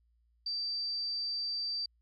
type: tone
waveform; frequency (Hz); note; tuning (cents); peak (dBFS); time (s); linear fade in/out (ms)
sine; 4661; D8; -14; -32; 0.46-1.86; 5
effects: added 58 Hz sine -67 dBFS peak until 2.01 s + MP3 96 kbps